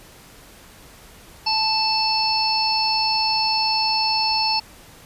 harmonic tone, 880 Hz, A5, in tune, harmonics 1 / 3 / 5 / 6, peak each -22 / -28 / -22 / -24 dBFS, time 1.46-4.6 s, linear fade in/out 10 ms, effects pink hiss -46 dBFS RMS until 5.05 s + resampled to 32000 Hz

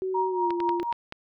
sine tone with pitch glide, 376.2 to 347 Hz, F#4 to F4, +29 to -11 cents, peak -26 dBFS, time 0.02-0.83 s, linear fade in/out 0 ms, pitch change -140 cents, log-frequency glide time 0.29-0.49 s
sine tone with tremolo, 943 Hz, A#5, 20 cents sharp, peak -22 dBFS, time 0.14-0.93 s, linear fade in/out 10 ms, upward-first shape triangle, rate 4.1 Hz, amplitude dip 85%
clicks, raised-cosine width 0.3 ms, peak -19 dBFS, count 6, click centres 0.506 / 0.603 / 0.692 / 0.799 / 0.926 / 1.124 s
effects none

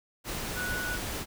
sine tone in noise, 1473 Hz, F#6, 8 cents flat, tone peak -32 dBFS, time 0.54-0.99 s, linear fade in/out 50 ms, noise pink, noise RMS -35 dBFS, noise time 0.24-1.26 s, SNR 0 dB, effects none

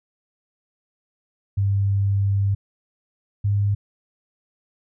sine tone pair in turn, 99.3 / 101.45 Hz, G2 / G#2, +23 / -40 cents, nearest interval unison, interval 37 cents, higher second, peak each -17 dBFS, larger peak neither, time 1.57-2.55 / 3.44-3.75 s, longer first, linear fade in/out 10 ms, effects none

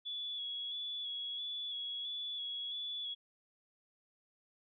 sine tone with vibrato, 3393 Hz, G#7, 36 cents sharp, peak -38 dBFS, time 0.05-3.15 s, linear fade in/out 20 ms, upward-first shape square, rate 1.5 Hz, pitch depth 25 cents each way, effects none

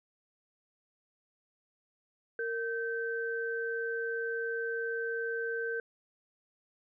sine tone pair together, 460.7 / 1548.7 Hz, A#4 / G6, -20 / -21 cents, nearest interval octave + major sixth, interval 2099 cents, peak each -34 / -35 dBFS, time 2.39-5.8 s, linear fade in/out 2 ms, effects none

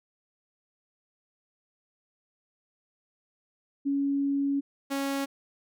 sine / sawtooth tone pair in turn, 279.5 / 275.8 Hz, C#4 / C#4, +14 / -9 cents, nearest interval unison, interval 23 cents, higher first, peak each -24 dBFS, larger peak neither, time 3.85-4.61 / 4.9-5.26 s, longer first, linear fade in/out 20 ms, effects none

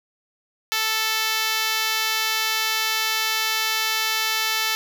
5% pulse tone with high-pass filter, 440 Hz, A4, in tune, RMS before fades -23 dBFS, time 0.72-4.75 s, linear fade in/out 0 ms, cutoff 890 Hz, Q 0.67, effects none

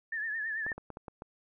sine tone with vibrato, 1760 Hz, A6, in tune, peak -32 dBFS, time 0.12-0.73 s, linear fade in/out 5 ms, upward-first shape triangle, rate 9.1 Hz, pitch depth 92 cents each way
clicks, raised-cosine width 1 ms, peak -28 dBFS, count 7, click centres 0.665 / 0.718 / 0.78 / 0.903 / 0.971 / 1.082 / 1.221 s
effects none

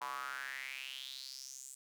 square tone with high-pass filter sweep, 66.4 Hz, C2, 26 cents sharp, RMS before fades -45 dBFS, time 0.01-1.75 s, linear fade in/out 5 ms, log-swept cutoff 970 to 8100 Hz, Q 5.6, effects none

